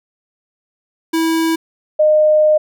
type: tone pair in turn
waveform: square / sine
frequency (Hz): 325.9 / 612.7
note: E4 / D#5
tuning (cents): -20 / -27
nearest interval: major seventh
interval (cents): 1093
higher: second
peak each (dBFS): -14 / -8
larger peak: second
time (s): 1.13-1.56 / 1.99-2.58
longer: second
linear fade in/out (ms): 10
effects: none